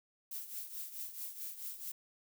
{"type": "noise with tremolo", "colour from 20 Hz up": "violet", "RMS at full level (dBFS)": -41, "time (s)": [0.31, 1.92], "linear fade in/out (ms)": 5, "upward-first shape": "triangle", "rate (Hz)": 4.6, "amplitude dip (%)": 75, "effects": []}